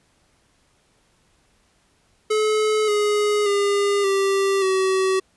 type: tone with pitch steps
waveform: square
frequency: 430 / 416.8 / 404 / 391.6 / 379.6 Hz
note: A4 / G#4 / G#4 / G4 / F#4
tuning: -40 / +6 / -48 / -2 / +44 cents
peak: -18 dBFS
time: 2.3-5.2 s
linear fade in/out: 10 ms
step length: 580 ms
effects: pink hiss -62 dBFS RMS until 5.36 s + resampled to 24000 Hz